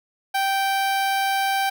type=tone with notch filter; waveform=sawtooth; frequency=781 Hz; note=G5; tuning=7 cents flat; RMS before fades=-22 dBFS; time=0.34-1.7 s; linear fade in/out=10 ms; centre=7300 Hz; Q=2; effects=none